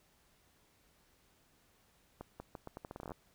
accelerating click train, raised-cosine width 1 ms, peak -30 dBFS, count 15, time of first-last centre 2.21-3.118 s, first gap 190 ms, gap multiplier 0.8, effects pink hiss -70 dBFS RMS until 3.34 s

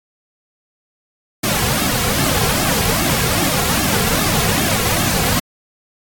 pink noise with flanger, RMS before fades -17 dBFS, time 1.43-5.4 s, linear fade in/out 10 ms, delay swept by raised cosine 2 to 3.4 ms, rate 2.5 Hz, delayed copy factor -0.85, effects AAC 64 kbps

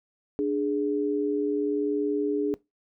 sine tone pair together, 294.4 / 415.3 Hz, D4 / G#4, +4 / 0 cents, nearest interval tritone, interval 596 cents, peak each -26 dBFS, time 0.39-2.54 s, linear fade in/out 0 ms, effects noise-tail reverb RT60 0.2 s tail -21 dB re dry

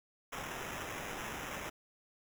violet noise with sample-and-hold, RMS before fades -42 dBFS, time 0.32-1.7 s, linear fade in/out 10 ms, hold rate 4410 Hz, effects none

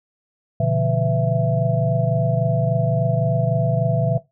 sine tone cluster, 120.4 / 144 / 170.4 / 498.9 / 664 Hz, B2 / D3 / F3 / B4 / E5, -44 / -34 / -42 / +17 / +12 cents, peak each -21 / -21 / -25 / -29 / -21 dBFS, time 0.6-4.18 s, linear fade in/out 5 ms, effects noise-tail reverb RT60 0.2 s tail -18 dB re dry

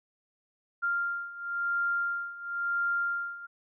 sine beating tone pair, 1394 / 1394.97 Hz, F6 / F6, -4 / -2 cents, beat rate 0.97 Hz, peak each -33 / -30 dBFS, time 0.82-3.47 s, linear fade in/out 20 ms, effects none

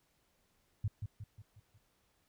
sine tone with echo, 103.83 Hz, G#2, in tune, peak -30 dBFS, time 0.84-0.88 s, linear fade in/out 5 ms, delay 180 ms, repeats 5, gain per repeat -6 dB, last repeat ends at 1.78 s, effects pink hiss -75 dBFS RMS until 2.28 s

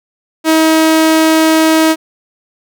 sawtooth tone, 318.7 Hz, D#4, 42 cents sharp, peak -3 dBFS, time 0.44-1.96 s, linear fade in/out 50 ms, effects none

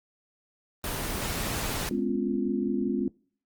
pink noise, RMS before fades -31 dBFS, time 0.84-1.89 s, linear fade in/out 2 ms
clicks, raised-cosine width 2 ms, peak -22 dBFS, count 2, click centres 1.694 / 1.705 s
sine chord, C# dominant seventh, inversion second, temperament equal with one note detuned, 207.7 / 252.1 / 277.2 / 349.2 Hz, G#3 / B3 / C#4 / E#4, 0 / +36 / 0 / 0 cents, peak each -30 / -30 / -32 / -31 dBFS, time 1.91-3.08 s, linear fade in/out 2 ms
effects noise-tail reverb RT60 0.5 s tail -23 dB re dry + Opus 24 kbps

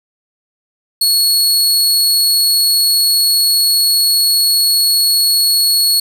sawtooth tone, 4355 Hz, C#8, 31 cents flat, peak -7 dBFS, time 1.01-6 s, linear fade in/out 5 ms, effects none

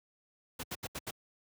pink noise bursts, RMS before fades -38 dBFS, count 5, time 0.59-1.11 s, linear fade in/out 10 ms, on 44 ms, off 75 ms, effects high-pass 80 Hz 12 dB/octave

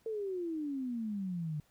sine exponential sweep, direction down, 454.9 to 146.83 Hz, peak -34 dBFS, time 0.06-1.6 s, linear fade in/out 2 ms, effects pink hiss -70 dBFS RMS until 1.7 s

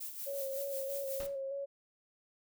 violet noise with tremolo, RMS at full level -41 dBFS, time 0-1.27 s, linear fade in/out 10 ms, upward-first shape sine, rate 5.5 Hz, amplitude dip 55%
sine tone with vibrato, 549 Hz, C#5, 17 cents flat, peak -36 dBFS, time 0.26-1.66 s, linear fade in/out 20 ms, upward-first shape square, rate 3.2 Hz, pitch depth 26 cents each way
pink noise with exponential decay, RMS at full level -43 dBFS, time 1.2-1.41 s, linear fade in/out 1 ms, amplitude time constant 45 ms
effects none

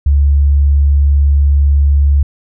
sine tone, 71 Hz, C#2, 42 cents sharp, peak -6 dBFS, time 0.06-2.23 s, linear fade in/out 5 ms, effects none

